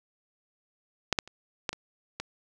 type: clicks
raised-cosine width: 0.2 ms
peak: -6 / -7 / -29 / -11 / -20 / -16 dBFS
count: 6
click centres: 1.127 / 1.188 / 1.276 / 1.692 / 1.73 / 2.2 s
effects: none